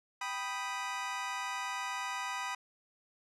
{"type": "chord", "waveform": "25% pulse", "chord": "G augmented", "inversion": "none", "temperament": "equal", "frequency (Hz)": [784, 987.8, 1244.5], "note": ["G5", "B5", "D#6"], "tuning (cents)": [0, 0, 0], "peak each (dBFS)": [-39, -34, -37], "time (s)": [0.21, 2.55], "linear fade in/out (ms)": 5, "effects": ["low-pass 8000 Hz 12 dB/octave"]}